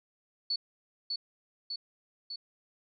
sine tone with echo, 4442 Hz, C#8, 3 cents sharp, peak -28 dBFS, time 0.5-0.56 s, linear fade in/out 5 ms, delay 600 ms, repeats 3, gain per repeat -3 dB, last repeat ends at 2.36 s, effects none

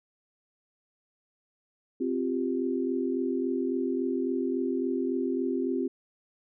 sine chord, C suspended fourth, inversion none, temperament just, 261.6 / 348.8 / 392.4 Hz, C4 / F4 / G4, 0 / -2 / +2 cents, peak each -29 / -31 / -32 dBFS, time 2-5.88 s, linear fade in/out 10 ms, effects none

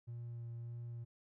triangle tone with vibrato, 118 Hz, A#2, 22 cents sharp, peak -40 dBFS, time 0.07-1.05 s, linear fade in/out 20 ms, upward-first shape sine, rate 1.7 Hz, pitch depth 12 cents each way, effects tanh soft clip ceiling -38 dBFS

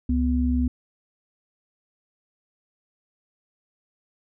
sine tone pair together, 69.3 / 248.2 Hz, C#2 / B3, 0 / +9 cents, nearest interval octave + minor seventh, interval 2209 cents, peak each -22 dBFS, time 0.09-0.68 s, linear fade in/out 5 ms, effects none

